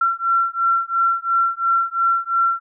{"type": "beating tone pair", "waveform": "sine", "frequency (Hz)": [1358, 1360.9], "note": ["F6", "F6"], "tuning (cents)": [-49, -45], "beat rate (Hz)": 2.9, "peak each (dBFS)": -19, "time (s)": [0.01, 2.6], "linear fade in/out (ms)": 5, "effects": []}